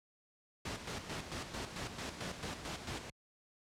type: noise with tremolo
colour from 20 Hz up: pink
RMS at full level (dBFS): -40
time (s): 0.65-3.1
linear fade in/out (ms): 5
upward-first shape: square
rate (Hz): 4.5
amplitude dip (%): 55
effects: high-pass 60 Hz 12 dB/octave + low-pass 7000 Hz 12 dB/octave